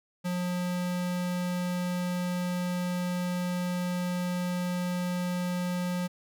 square tone, 178.8 Hz, F3, 41 cents sharp, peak -29 dBFS, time 0.24-6.08 s, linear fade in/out 20 ms, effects none

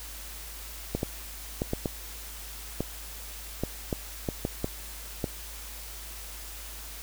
clicks, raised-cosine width 2 ms, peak -14 dBFS, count 12, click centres 0.95 / 1.031 / 1.619 / 1.734 / 1.858 / 2.806 / 3.636 / 3.928 / 4.288 / 4.451 / 4.644 / 5.242 s, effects added 52 Hz sine -43 dBFS peak until 7.02 s + white hiss -43 dBFS RMS until 7.02 s

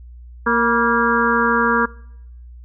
harmonic tone with a mistuned harmonic, 233.1 Hz, A#3, in tune, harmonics 1 / 2 / 4 / 5 / 6 / 7, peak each -21 / -21 / -21 / -21 / -21 / -21 dBFS, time 0.46-1.86 s, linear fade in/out 10 ms, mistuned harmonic 4, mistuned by +58 cents, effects noise-tail reverb RT60 0.8 s tail -23 dB re dry + added 60 Hz sine -36 dBFS peak until 2.64 s

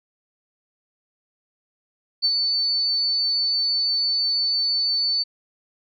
sine tone with ADSR envelope, 4503 Hz, C#8, 26 cents sharp, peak -15 dBFS, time 2.22-5.24 s, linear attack 28 ms, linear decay 47 ms, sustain -4 dB, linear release 21 ms, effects none

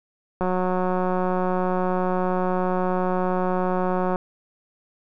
click train, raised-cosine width 1 ms, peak -11 dBFS, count 687, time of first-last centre 0.41-4.159 s, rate 183 Hz, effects none

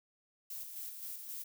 violet noise with tremolo, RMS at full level -43 dBFS, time 0.5-1.44 s, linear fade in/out 5 ms, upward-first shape square, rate 3.8 Hz, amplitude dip 40%, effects none

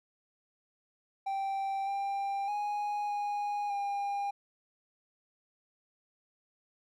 triangle tone with pitch steps, 782 / 793 / 828 / 823 / 805 Hz, G5 / G5 / G#5 / G#5 / G5, -4 / +20 / -5 / -16 / +46 cents, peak -29 dBFS, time 1.26-4.31 s, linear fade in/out 10 ms, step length 610 ms, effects none

